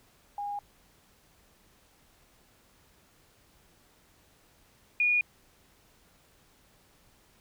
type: tone pair in turn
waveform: sine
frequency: 816 / 2445 Hz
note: G#5 / D#7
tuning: -31 / -31 cents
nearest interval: octave + perfect fifth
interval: 1900 cents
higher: second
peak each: -32 / -22 dBFS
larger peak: second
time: 0.38-0.59 / 5-5.21 s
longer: neither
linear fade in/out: 2 ms
effects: pink hiss -63 dBFS RMS until 7.4 s